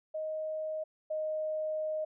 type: tone pair in turn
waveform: sine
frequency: 625 / 621.4 Hz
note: D#5 / D#5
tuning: +8 / -2 cents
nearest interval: unison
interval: 10 cents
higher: first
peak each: -33 / -31 dBFS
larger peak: second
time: 0.14-0.84 / 1.1-2.05 s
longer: second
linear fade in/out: 10 ms
effects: none